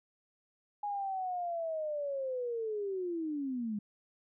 sine linear sweep, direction down, 830.6 to 201.6 Hz, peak -33 dBFS, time 0.83-3.79 s, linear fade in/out 5 ms, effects none

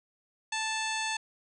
harmonic tone with a mistuned harmonic, 880 Hz, A5, in tune, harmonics 1 / 2 / 3 / 4 / 5 / 6 / 7 / 8 / 9 / 10, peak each -35 / -36 / -36 / -39 / -40 / -51 / -41 / -50 / -45 / -48 dBFS, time 0.52-1.17 s, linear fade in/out 5 ms, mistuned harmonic 7, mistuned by +57 cents, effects none

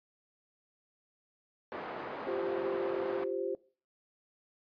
pink band-pass noise, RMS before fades -41 dBFS, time 1.72-3.24 s, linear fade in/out 0 ms, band 360 to 1300 Hz, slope 12 dB/octave
sine chord, F suspended second, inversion none, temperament equal, 349.2 / 392 / 523.3 Hz, F4 / G4 / C5, 0 / 0 / 0 cents, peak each -37 / -35 / -37 dBFS, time 2.27-3.55 s, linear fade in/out 2 ms
effects noise-tail reverb RT60 0.4 s tail -20 dB re dry + resampled to 11025 Hz

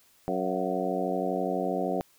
harmonic tone with a mistuned harmonic, 92.5 Hz, F#2, in tune, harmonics 2 / 3 / 4 / 5 / 6 / 7 / 8, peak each -34 / -34 / -34 / -34 / -34 / -34 / -34 dBFS, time 0.28-2.01 s, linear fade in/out 0 ms, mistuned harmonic 7, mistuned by +56 cents, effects white hiss -62 dBFS RMS until 2.18 s

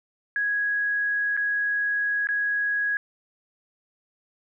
sine tone with dropouts, 1661.2 Hz, G#6, in tune, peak -22 dBFS, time 0.36-2.97 s, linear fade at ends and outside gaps 1 ms, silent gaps 1.367-1.374 / 2.271-2.288 s, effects none

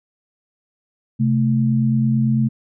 sine tone pair together, 131.02 / 220 Hz, C3 / A3, +3 / 0 cents, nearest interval major sixth, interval 897 cents, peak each -17 dBFS, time 1.19-2.49 s, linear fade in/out 20 ms, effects none

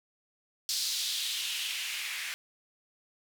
blue noise with band-pass filter sweep, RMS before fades -34 dBFS, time 0.69-2.34 s, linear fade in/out 0 ms, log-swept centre 4600 to 2000 Hz, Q 2.5, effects none

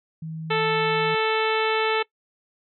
sine tone, 160 Hz, D#3, 49 cents sharp, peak -30 dBFS, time 0.22-1.15 s, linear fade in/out 5 ms
harmonic tone, 440 Hz, A4, in tune, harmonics 1 / 2 / 3 / 4 / 5 / 6 / 7 / 8 / 9, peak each -23 / -27 / -28 / -31 / -30 / -31 / -34 / -35 / -38 dBFS, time 0.5-2.03 s, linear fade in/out 10 ms
effects noise-tail reverb RT60 0.1 s tail -22 dB re dry

